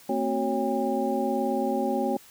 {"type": "tone cluster", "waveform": "sine", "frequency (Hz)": [225, 263.5, 372.6, 552, 804], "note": ["A3", "C4", "F#4", "C#5", "G5"], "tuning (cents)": [39, 12, 12, -7, 44], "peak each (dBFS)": -30, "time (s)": [0.09, 2.17], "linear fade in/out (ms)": 5, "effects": ["white hiss -52 dBFS RMS until 2.3 s", "high-pass 60 Hz 12 dB/octave"]}